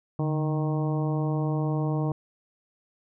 harmonic tone with a mistuned harmonic, 155.3 Hz, D#3, 3 cents flat, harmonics 1 / 2 / 3 / 4 / 5 / 6 / 7, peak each -25 / -31 / -35 / -37 / -39 / -41 / -42 dBFS, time 0.19-2.12 s, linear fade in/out 2 ms, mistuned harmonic 1, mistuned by -80 cents, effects none

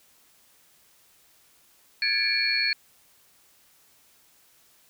sine tone cluster, 1654 / 1744 / 2253 / 2374 / 4358 Hz, G#6 / A6 / C#7 / D7 / C#8, -8 / -16 / +28 / +18 / -30 cents, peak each -32 / -32 / -32 / -27 / -25 dBFS, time 2.02-2.73 s, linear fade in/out 2 ms, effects white hiss -60 dBFS RMS until 4.89 s

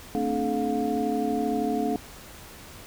sine tone cluster, 224.3 / 262.4 / 295.1 / 429.6 / 711 Hz, A3 / C4 / D4 / A4 / F5, +34 / +5 / +8 / -41 / +31 cents, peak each -30 dBFS, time 0.15-1.96 s, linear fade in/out 0 ms, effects pink hiss -45 dBFS RMS until 2.86 s

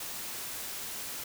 white noise, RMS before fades -39 dBFS, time 0-1.24 s, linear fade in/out 5 ms, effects none

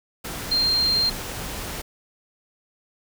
sine tone in noise, 4186 Hz, C8, in tune, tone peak -18 dBFS, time 0.51-1.1 s, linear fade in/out 10 ms, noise pink, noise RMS -32 dBFS, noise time 0.24-1.82 s, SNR +11 dB, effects none

